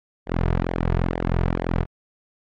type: tone with flanger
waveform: sawtooth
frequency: 43 Hz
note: F1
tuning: 26 cents flat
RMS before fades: -22 dBFS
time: 0.26-1.86 s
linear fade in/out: 50 ms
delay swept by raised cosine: 0.74 to 3.84 ms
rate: 2.2 Hz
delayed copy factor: -0.8
effects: low-pass 2000 Hz 12 dB/octave + MP3 64 kbps